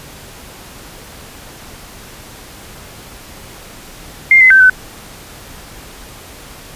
sine tone with pitch steps, 2109 / 2042 / 1550 / 1513 Hz, C7 / C7 / G6 / F#6, +13 / -43 / -20 / +38 cents, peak -3 dBFS, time 4.31-4.698 s, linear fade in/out 2 ms, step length 97 ms, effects pink hiss -35 dBFS RMS until 6.75 s + resampled to 32000 Hz

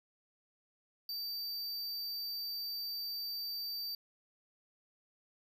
square tone, 4642 Hz, D8, 21 cents flat, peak -38 dBFS, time 1.09-3.95 s, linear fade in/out 2 ms, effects none

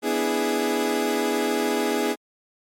30% pulse chord, E dominant seventh, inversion second, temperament equal with one note detuned, 246.9 / 293.7 / 328.5 / 415.3 Hz, B3 / D4 / E4 / G#4, 0 / 0 / -6 / 0 cents, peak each -25 / -26 / -26 / -22 dBFS, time 0.02-2.16 s, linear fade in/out 50 ms, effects MP3 64 kbps

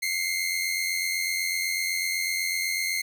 sawtooth tone pair together, 2073 / 2161 Hz, C7 / C#7, -17 / -45 cents, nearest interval minor second, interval 72 cents, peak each -25 dBFS, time 0.02-3.02 s, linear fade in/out 10 ms, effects none

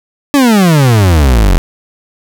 40% pulse exponential sweep, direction down, 293.7 to 41.2 Hz, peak -4 dBFS, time 0.34-1.58 s, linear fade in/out 0 ms, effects none

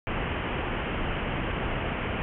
pink low-pass noise, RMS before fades -30 dBFS, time 0.07-2.22 s, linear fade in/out 0 ms, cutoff 3100 Hz, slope 96 dB/octave, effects none

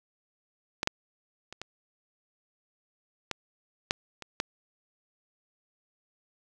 clicks, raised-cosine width 0.2 ms, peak -11 / -7 / -24 / -20 / -13 / -7 / -23 / -10 dBFS, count 8, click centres 0.831 / 0.874 / 1.526 / 1.616 / 3.313 / 3.909 / 4.223 / 4.401 s, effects none

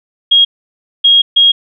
sine tone bursts at uneven times, 3272 Hz, G#7, 26 cents flat, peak -4 dBFS, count 3, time 0.31-0.45 / 1.04-1.22 / 1.36-1.52 s, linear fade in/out 10 ms, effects none

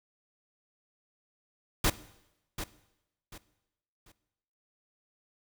pink noise with echo, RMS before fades -25 dBFS, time 1.84-1.9 s, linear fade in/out 5 ms, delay 740 ms, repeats 3, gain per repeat -11 dB, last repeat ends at 4.12 s, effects noise-tail reverb RT60 0.9 s tail -17 dB re dry

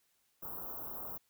white band-stop noise, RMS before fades -43 dBFS, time 0.42-1.18 s, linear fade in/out 10 ms, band 1300 to 13000 Hz, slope 48 dB/octave, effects white hiss -75 dBFS RMS until 1.29 s

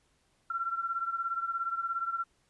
sine beating tone pair, 1356 / 1373 Hz, E6 / F6, +49 / -30 cents, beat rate 17 Hz, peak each -32 / -36 dBFS, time 0.5-2.24 s, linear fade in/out 5 ms, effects pink hiss -71 dBFS RMS until 2.49 s + resampled to 24000 Hz

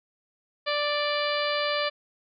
harmonic tone, 587.3 Hz, D5, in tune, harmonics 1 / 2 / 3 / 4 / 5 / 6 / 7 / 8, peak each -28 / -31 / -33 / -34 / -35 / -36 / -36 / -37 dBFS, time 0.66-1.9 s, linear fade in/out 20 ms, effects none

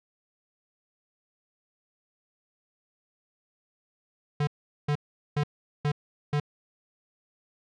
square tone bursts, 146.7 Hz, D3, 2 cents flat, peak -24 dBFS, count 5, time 4.4-6.4 s, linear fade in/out 5 ms, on 72 ms, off 410 ms, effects low-pass 4000 Hz 12 dB/octave

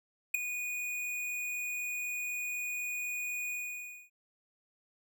square tone with ADSR envelope, 2464 Hz, D#7, 17 cents flat, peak -22 dBFS, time 0.34-4.1 s, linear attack 8 ms, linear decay 5 ms, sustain -13 dB, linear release 590 ms, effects none

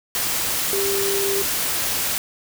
sine tone in noise, 395.6 Hz, G4, 16 cents sharp, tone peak -22 dBFS, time 0.73-1.42 s, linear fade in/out 0 ms, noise white, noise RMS -23 dBFS, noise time 0.15-2.18 s, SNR -2 dB, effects none

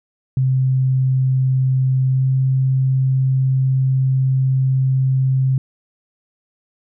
sine tone with pitch glide, 130.81 to 131.95 Hz, C3 to C3, 0 to +15 cents, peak -13 dBFS, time 0.37-5.58 s, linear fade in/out 2 ms, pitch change +15 cents, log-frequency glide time 2.1-2.27 s, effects none

